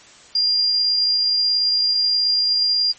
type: tone with amplitude modulation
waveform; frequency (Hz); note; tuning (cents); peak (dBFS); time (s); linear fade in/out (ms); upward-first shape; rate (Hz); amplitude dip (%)
sine; 4800; D8; +37; -14; 0.35-2.92; 5; sine; 58.5; 25
effects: white hiss -46 dBFS RMS until 2.98 s + MP3 32 kbps